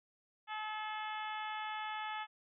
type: harmonic tone with a mistuned harmonic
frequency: 429.6 Hz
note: A4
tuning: 41 cents flat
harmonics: 2 / 3 / 4 / 5 / 6 / 7 / 8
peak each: -41 / -45 / -47 / -49 / -51 / -52 / -53 dBFS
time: 0.47-2.27 s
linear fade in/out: 50 ms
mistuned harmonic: 6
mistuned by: +26 cents
effects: none